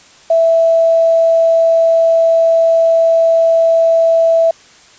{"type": "tone with quantisation", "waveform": "sine", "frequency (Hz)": 659.3, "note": "E5", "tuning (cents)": 0, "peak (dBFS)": -7, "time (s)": [0.3, 4.51], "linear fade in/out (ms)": 5, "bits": 6, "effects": ["white hiss -43 dBFS RMS until 4.98 s", "resampled to 16000 Hz"]}